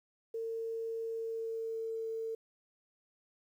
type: tone with pitch glide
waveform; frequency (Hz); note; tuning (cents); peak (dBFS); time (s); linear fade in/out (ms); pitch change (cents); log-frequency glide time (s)
sine; 453.4 to 449.5; A#4 to A4; -48 to +37; -35; 0.34-2.35; 5; -15; 1.05-2.06
effects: 11-bit